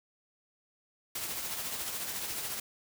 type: noise with tremolo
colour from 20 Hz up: white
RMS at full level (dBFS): -35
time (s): 1.15-2.6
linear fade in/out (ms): 5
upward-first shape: triangle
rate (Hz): 14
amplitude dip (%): 45
effects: none